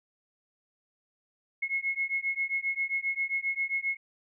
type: beating tone pair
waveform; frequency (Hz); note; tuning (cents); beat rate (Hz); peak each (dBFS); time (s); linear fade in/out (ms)
sine; 2170 / 2177.5; C#7 / C#7; -37 / -31; 7.5; -31; 1.62-3.97; 10
effects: none